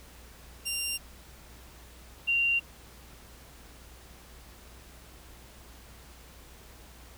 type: tone pair in turn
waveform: 15% pulse / sine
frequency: 2782 / 2768 Hz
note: F7 / F7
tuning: -7 / -16 cents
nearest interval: unison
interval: 9 cents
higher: first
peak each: -23 dBFS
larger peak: neither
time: 0.65-0.98 / 2.27-2.6 s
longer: neither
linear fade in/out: 20 ms
effects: added 60 Hz sine -52 dBFS peak until 7.17 s + pink hiss -53 dBFS RMS until 7.17 s